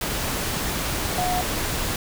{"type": "tone in noise", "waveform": "sine", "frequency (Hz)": 724, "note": "F#5", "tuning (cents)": -38, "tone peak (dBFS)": -23, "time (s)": [1.18, 1.41], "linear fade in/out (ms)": 2, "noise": "pink", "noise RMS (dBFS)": -26, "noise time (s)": [0.01, 1.96], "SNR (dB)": 0, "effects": []}